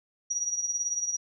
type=tone with tremolo; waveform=sine; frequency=5770 Hz; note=F#8; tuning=44 cents flat; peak=-24 dBFS; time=0.3-1.17 s; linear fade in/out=10 ms; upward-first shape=triangle; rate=18 Hz; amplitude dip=75%; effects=none